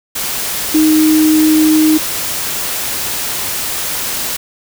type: tone in noise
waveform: sine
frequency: 311.1 Hz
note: D#4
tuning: in tune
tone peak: -7 dBFS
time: 0.74-1.98 s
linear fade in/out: 10 ms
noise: white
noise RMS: -19 dBFS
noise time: 0.15-4.37 s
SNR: +9 dB
effects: none